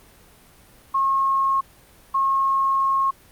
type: tone bursts at uneven times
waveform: sine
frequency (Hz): 1083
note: C#6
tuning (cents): -41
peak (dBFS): -17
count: 2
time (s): 0.94-1.61 / 2.14-3.11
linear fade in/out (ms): 10
effects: pink hiss -51 dBFS RMS until 3.31 s + Opus 32 kbps